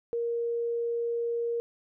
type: tone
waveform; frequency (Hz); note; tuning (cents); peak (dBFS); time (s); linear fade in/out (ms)
sine; 468.8; A#4; +10; -27; 0.13-1.6; 0
effects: none